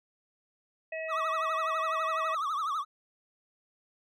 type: harmonic tone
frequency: 641 Hz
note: E5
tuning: 49 cents flat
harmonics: 1 / 3 / 4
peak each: -35 / -40 / -41 dBFS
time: 0.92-2.35 s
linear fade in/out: 5 ms
type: tone with vibrato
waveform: triangle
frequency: 1206 Hz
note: D6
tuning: 46 cents sharp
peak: -27 dBFS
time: 1.08-2.85 s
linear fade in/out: 50 ms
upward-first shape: triangle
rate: 12 Hz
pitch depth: 180 cents each way
effects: none